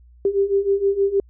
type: beating tone pair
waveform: sine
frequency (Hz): 392 / 398.4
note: G4 / G4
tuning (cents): 0 / +28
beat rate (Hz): 6.4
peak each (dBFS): -21 / -18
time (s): 0.25-1.2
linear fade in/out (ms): 2
effects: added 60 Hz sine -46 dBFS peak until 1.29 s